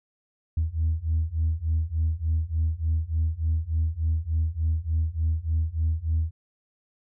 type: beating tone pair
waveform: sine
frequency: 78.5 / 81.9 Hz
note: D#2 / E2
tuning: +16 / -11 cents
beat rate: 3.4 Hz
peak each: -25 / -24 dBFS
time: 0.57-6.31 s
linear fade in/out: 5 ms
effects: tanh soft clip ceiling -17 dBFS